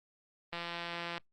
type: click train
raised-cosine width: 0.3 ms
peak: -23 dBFS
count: 112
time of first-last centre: 0.53-1.179 s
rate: 171 Hz
effects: noise-tail reverb RT60 0.1 s tail -22 dB re dry + Opus 24 kbps